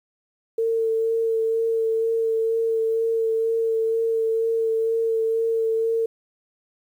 sine tone with vibrato, 451.3 Hz, A4, 44 cents sharp, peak -19 dBFS, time 0.58-6.06 s, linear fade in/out 5 ms, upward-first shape sine, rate 2.1 Hz, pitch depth 15 cents each way, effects 9-bit

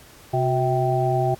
harmonic tone with a mistuned harmonic, 130 Hz, C3, 11 cents flat, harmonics 1 / 3 / 5 / 6, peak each -22 / -25 / -25 / -24 dBFS, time 0.33-1.35 s, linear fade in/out 10 ms, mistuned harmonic 3, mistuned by -100 cents, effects pink hiss -48 dBFS RMS until 1.39 s + AAC 64 kbps

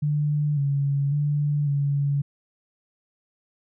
sine tone with pitch steps, 148.2 / 140.4 / 146.5 / 141.8 Hz, D3 / C#3 / D3 / C#3, +16 / +22 / -4 / +40 cents, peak -20 dBFS, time 0.02-2.22 s, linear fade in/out 10 ms, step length 550 ms, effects none

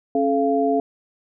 sine tone cluster, 273.8 / 432.3 / 690 Hz, C#4 / A4 / F5, -21 / -31 / -21 cents, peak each -21 dBFS, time 0.15-0.8 s, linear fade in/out 2 ms, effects none

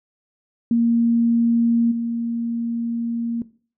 sine tone with level steps, 233.1 Hz, A#3, in tune, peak -14 / -21 dBFS, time 0.71-3.42 s, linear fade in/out 2 ms, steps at 1.91 s, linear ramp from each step 10 ms, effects noise-tail reverb RT60 0.4 s tail -17 dB re dry

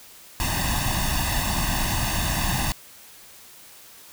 pink noise with comb filter, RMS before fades -24 dBFS, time 0.4-2.72 s, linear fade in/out 0 ms, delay 1.1 ms, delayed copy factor +0.9, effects white hiss -47 dBFS RMS until 4.12 s

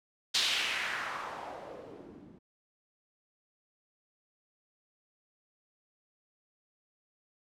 blue noise with low-pass filter sweep, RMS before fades -36 dBFS, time 0.34-2.39 s, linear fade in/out 10 ms, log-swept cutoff 4200 to 200 Hz, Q 2.2, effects none

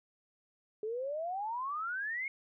sine exponential sweep, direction up, 418.9 to 2200 Hz, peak -34 dBFS, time 0.83-2.28 s, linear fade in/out 2 ms, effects none

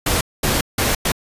pink noise bursts at uneven times, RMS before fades -18 dBFS, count 4, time 0.06-0.21 / 0.43-0.61 / 0.78-0.95 / 1.05-1.12 s, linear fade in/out 5 ms, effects resampled to 32000 Hz

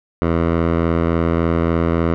10% pulse tone with low-pass filter, 83.5 Hz, E2, 23 cents sharp, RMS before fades -17 dBFS, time 0.22-2.14 s, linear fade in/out 0 ms, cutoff 1500 Hz, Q 0.82, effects none

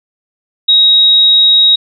sine tone, 3795 Hz, A#7, 30 cents sharp, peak -4 dBFS, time 0.68-1.76 s, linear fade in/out 10 ms, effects none

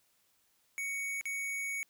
square tone with dropouts, 2232 Hz, C#7, 11 cents sharp, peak -35 dBFS, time 0.78-1.83 s, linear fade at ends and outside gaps 0 ms, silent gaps 1.211-1.255 s, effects white hiss -72 dBFS RMS until 1.89 s

